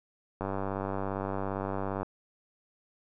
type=click train; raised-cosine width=1 ms; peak=-19 dBFS; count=159; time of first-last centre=0.41-2.031 s; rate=97.5 Hz; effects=none